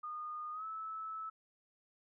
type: tone with pitch glide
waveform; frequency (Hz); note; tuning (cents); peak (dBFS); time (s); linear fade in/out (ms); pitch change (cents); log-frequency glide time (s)
sine; 1225 to 1305.4; D#6 to E6; -27 to -17; -40; 0.03-1.3; 10; +110; 0.52-0.65
effects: none